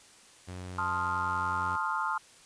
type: tone with pitch glide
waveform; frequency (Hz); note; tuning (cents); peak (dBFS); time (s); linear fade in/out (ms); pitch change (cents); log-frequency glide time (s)
sawtooth; 91.3 to 90.46; F#2 to F#2; -23 to -39; -35; 0.47-1.77; 20; -16; 0.64-1.52
type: chord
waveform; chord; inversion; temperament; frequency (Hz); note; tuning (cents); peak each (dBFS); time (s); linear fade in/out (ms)
sine; F dominant seventh; first; equal; 880 / 1046.5 / 1244.5 / 1396.9; A5 / C6 / Eb6 / F6; 0 / 0 / 0 / 0; -34; 0.78-2.18; 5
effects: white hiss -56 dBFS RMS until 2.45 s + resampled to 22050 Hz